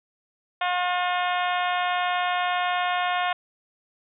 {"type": "harmonic tone", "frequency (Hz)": 358.4, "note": "F4", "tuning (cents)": 45, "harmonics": [2, 3, 4, 5, 6, 7, 8, 9, 10], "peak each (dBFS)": [-25, -29, -31, -33, -35, -36, -37, -38, -39], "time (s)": [0.61, 3.33], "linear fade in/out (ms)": 5, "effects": []}